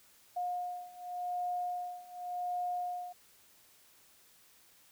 sine beating tone pair, 715 / 715.88 Hz, F5 / F5, +41 / +43 cents, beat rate 0.88 Hz, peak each -39 / -37 dBFS, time 0.36-3.13 s, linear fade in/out 10 ms, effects white hiss -63 dBFS RMS until 4.91 s

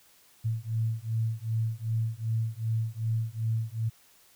sine beating tone pair, 111.1 / 113.7 Hz, A2 / A#2, +17 / -43 cents, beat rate 2.6 Hz, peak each -30 dBFS, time 0.44-3.9 s, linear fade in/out 20 ms, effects white hiss -60 dBFS RMS until 4.35 s

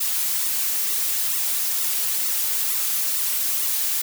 blue noise with flanger, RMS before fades -23 dBFS, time 0-4.02 s, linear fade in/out 10 ms, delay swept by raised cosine 1.2 to 6.6 ms, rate 2.2 Hz, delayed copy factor -1, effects none

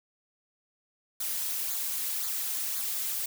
blue noise with flanger, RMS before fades -32 dBFS, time 1.2-3.26 s, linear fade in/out 5 ms, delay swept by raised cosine 0.35 to 3.55 ms, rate 1.9 Hz, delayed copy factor -0.65, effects none

